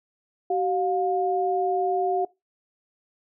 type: tone pair together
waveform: sine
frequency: 380 / 711 Hz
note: F#4 / F5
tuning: +46 / +31 cents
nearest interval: major seventh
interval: 1085 cents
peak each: -24 dBFS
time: 0.5-2.25 s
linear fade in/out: 5 ms
effects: noise-tail reverb RT60 0.2 s tail -21 dB re dry